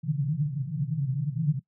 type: band-pass noise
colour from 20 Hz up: pink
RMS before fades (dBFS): -28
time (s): 0.03-1.6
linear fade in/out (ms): 10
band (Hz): 130 to 160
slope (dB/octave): 96
effects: noise-tail reverb RT60 0.1 s tail -20 dB re dry